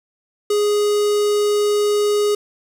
square tone with notch filter, 414.6 Hz, G#4, 3 cents flat, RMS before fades -17 dBFS, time 0.5-2.35 s, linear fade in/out 5 ms, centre 1800 Hz, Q 0.95, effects low-pass 11000 Hz 12 dB/octave + 7-bit

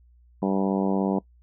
harmonic tone, 97 Hz, G2, 18 cents flat, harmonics 2 / 3 / 4 / 5 / 6 / 7 / 8 / 9 / 10, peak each -24 / -28 / -30 / -32 / -34 / -35 / -36 / -37 / -38 dBFS, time 0.42-1.19 s, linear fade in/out 5 ms, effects noise-tail reverb RT60 0.1 s tail -21 dB re dry + added 60 Hz sine -53 dBFS peak until 1.42 s

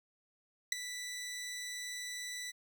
15% pulse tone with ADSR envelope, 1975.5 Hz, B6, in tune, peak -19 dBFS, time 0.72-2.52 s, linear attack 4 ms, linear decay 8 ms, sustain -15 dB, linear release 23 ms, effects none

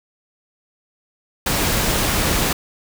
pink noise, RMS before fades -19 dBFS, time 1.46-2.53 s, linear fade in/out 5 ms, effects none

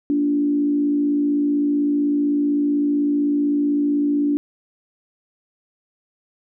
sine tone with frequency modulation, 290 Hz, D4, 22 cents flat, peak -16 dBFS, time 0.1-4.37 s, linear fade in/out 0 ms, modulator 55.8 Hz, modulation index 0.4, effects none

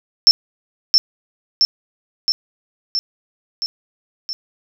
sine tone with echo, 5360 Hz, E8, 28 cents sharp, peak -4 dBFS, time 0.27-0.31 s, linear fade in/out 0 ms, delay 670 ms, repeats 6, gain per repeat -3 dB, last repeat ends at 4.33 s, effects none

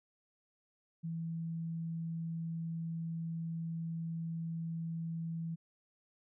sine tone, 164.81 Hz, E3, in tune, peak -36 dBFS, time 1.03-5.56 s, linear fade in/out 20 ms, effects none

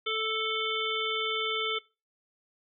harmonic tone, 440 Hz, A4, in tune, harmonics 1 / 3 / 5 / 7 / 8, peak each -34 / -34 / -34 / -34 / -34 dBFS, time 0.06-1.79 s, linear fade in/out 10 ms, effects noise-tail reverb RT60 0.3 s tail -23 dB re dry

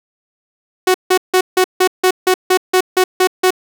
sawtooth tone bursts, 370 Hz, F#4, in tune, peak -5 dBFS, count 12, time 0.87-3.506 s, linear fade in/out 5 ms, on 73 ms, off 160 ms, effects none

